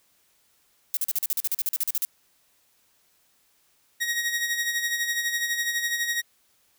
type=noise bursts; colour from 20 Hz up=violet; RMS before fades=-25 dBFS; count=16; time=0.94-2.05 s; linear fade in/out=0 ms; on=30 ms; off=42 ms
type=tone with tremolo; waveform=sawtooth; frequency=1886 Hz; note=A#6; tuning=20 cents sharp; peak=-19 dBFS; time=4-6.22 s; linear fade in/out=20 ms; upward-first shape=sine; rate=12 Hz; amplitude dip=55%
effects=white hiss -65 dBFS RMS until 6.78 s